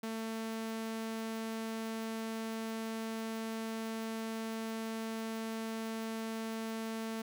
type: tone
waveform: sawtooth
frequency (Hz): 223.5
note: A3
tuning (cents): +27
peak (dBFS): -33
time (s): 0.03-7.22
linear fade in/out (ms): 5
effects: none